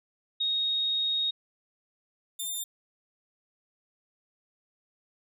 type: tone pair in turn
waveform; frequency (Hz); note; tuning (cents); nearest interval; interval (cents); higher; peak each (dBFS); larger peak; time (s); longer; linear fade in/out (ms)
sine / 10% pulse; 3741 / 3602; A#7 / A7; +5 / +40; minor second; 65; first; -25 / -24; second; 0.4-1.31 / 2.39-2.64; first; 10
effects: none

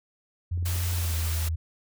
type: tone with pitch glide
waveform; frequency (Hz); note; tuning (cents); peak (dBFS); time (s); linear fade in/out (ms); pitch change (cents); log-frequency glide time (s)
sine; 87.31 to 80.99; F2 to E2; 0 to -30; -25; 0.51-1.56; 10; -130; 0.95-1.16
type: clicks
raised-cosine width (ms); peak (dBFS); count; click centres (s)
3; -33; 6; 0.576 / 0.627 / 0.689 / 0.76 / 0.983 / 1.05
type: noise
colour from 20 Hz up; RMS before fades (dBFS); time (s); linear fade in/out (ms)
white; -35; 0.65-1.49; 10
effects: none

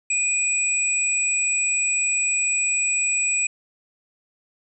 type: tone pair together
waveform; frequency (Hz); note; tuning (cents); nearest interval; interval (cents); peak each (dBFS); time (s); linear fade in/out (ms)
sine; 2466 / 7829; D#7 / B8; -16 / -16; octave + minor sixth; 2000; -22; 0.1-3.47; 5
effects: none

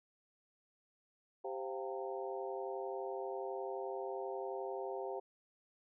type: harmonic tone with a mistuned harmonic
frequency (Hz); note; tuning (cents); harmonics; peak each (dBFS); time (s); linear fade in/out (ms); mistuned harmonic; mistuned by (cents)
130.81; C3; 0; 3 / 4 / 5 / 6 / 7; -42 / -44 / -46 / -48 / -49; 1.44-5.2; 10; 5; +100
effects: none

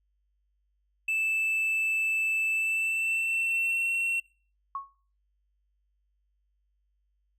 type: tone with pitch glide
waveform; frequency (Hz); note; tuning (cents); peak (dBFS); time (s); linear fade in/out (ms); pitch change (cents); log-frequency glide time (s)
triangle; 2637 to 2717; E7 to F7; 0 to -48; -24; 1.08-4.2; 5; +52; 2.51-3.9
type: tone with exponential decay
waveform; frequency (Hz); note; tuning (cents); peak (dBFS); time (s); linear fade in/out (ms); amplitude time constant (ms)
sine; 1101; C#6; -12; -28; 4.75-4.95; 2; 42
effects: noise-tail reverb RT60 0.4 s tail -21 dB re dry + added 50 Hz sine -70 dBFS peak until 7.38 s

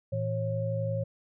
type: tone cluster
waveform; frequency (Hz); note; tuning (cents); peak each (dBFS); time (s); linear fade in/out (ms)
sine; 112.2 / 163.8 / 546; A2 / E3 / C#5; +34 / -11 / -26; -30 / -36 / -32; 0.12-1.04; 10
effects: none

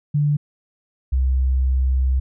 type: tone pair in turn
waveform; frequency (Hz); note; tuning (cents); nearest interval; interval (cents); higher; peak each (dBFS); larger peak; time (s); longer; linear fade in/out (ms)
sine; 146.83 / 65.01; D3 / C2; 0 / -11; octave + major second; 1411; first; -15; neither; 0.14-0.37 / 1.12-2.2; second; 10
effects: none

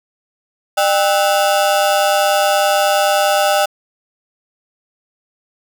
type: ring-modulated tone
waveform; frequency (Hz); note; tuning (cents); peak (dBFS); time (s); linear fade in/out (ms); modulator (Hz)
35% pulse; 698; F5; -1; -7; 0.77-3.66; 10; 95.2
effects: 7-bit

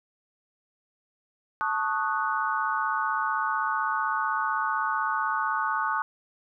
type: chord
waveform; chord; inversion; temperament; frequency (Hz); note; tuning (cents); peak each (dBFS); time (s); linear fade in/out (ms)
sine; D# half-diminished seventh; second; equal; 880 / 1108.7 / 1244.5 / 1480; A5 / C#6 / D#6 / F#6; 0 / 0 / 0 / 0; -30; 1.61-6.02; 0
effects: none

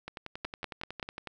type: two click trains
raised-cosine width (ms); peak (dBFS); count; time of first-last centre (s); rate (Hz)
0.3; -18 / -23; 4 / 14; 0.45-1.028 / 0.08-1.273; 5.19 / 10.9
effects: none

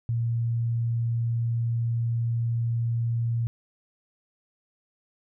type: tone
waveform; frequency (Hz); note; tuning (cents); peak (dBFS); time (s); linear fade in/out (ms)
sine; 116.6; A#2; +1; -23; 0.09-3.47; 0
effects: none

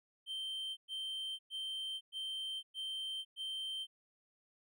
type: tone bursts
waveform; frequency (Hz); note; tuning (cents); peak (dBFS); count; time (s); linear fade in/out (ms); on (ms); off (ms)
triangle; 3125; G7; -6; -37; 6; 0.26-3.87; 50; 510; 110
effects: none

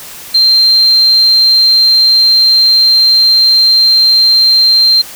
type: tone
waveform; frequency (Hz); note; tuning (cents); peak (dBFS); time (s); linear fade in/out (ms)
sine; 4159; C8; -11; -4; 0.34-5.02; 10
effects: white hiss -29 dBFS RMS until 5.15 s

